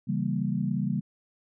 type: chord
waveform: sine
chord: C# diminished seventh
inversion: none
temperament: equal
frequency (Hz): 138.59 / 164.81 / 196 / 233.1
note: C#3 / E3 / G3 / Bb3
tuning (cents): 0 / 0 / 0 / 0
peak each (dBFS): -31 / -32 / -29 / -32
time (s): 0.07-1.01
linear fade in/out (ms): 20
effects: none